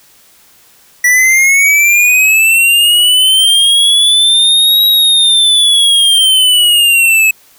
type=linear two-way sweep; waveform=square; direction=up then down; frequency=1947 to 3841 to 2576 Hz; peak=-6 dBFS; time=1.04-7.31 s; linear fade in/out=5 ms; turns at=4.85 s; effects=white hiss -45 dBFS RMS until 7.58 s